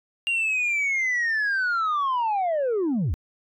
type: linear sweep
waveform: sine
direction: down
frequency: 2799 to 59.6 Hz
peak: -19 dBFS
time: 0.27-3.14 s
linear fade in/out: 0 ms
effects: tanh soft clip ceiling -20 dBFS